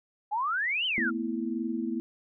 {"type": "exponential two-way sweep", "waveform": "sine", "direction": "up then down", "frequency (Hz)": [799, 3136, 1318], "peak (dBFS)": -26, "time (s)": [0.31, 1.11], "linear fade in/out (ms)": 20, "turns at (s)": 0.86}
{"type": "chord", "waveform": "sine", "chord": "A suspended second", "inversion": "none", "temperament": "equal with one note detuned", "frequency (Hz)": [224.8, 246.9, 329.6], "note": ["A3", "B3", "E4"], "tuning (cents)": [37, 0, 0], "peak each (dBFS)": -33, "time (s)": [0.98, 2], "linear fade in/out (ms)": 0}
{"effects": []}